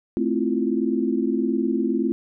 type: chord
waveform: sine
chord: F major seventh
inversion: first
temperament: equal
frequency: 220 / 261.6 / 329.6 / 349.2 Hz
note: A3 / C4 / E4 / F4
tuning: 0 / 0 / 0 / 0 cents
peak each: -25 / -24 / -26 / -26 dBFS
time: 0.17-2.12 s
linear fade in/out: 0 ms
effects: none